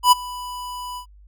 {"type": "tone with ADSR envelope", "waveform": "square", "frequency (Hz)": 990, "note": "B5", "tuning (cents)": 4, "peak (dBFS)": -8, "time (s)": [0.03, 1.06], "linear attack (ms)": 88, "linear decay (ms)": 18, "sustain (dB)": -22, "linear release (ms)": 90, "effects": ["added 50 Hz sine -45 dBFS peak until 1.27 s"]}